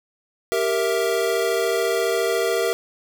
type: chord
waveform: square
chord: E diminished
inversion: first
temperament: equal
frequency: 392 / 466.2 / 659.3 Hz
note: G4 / Bb4 / E5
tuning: 0 / 0 / 0 cents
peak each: -25 / -23 / -26 dBFS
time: 0.52-2.73 s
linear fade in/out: 0 ms
effects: none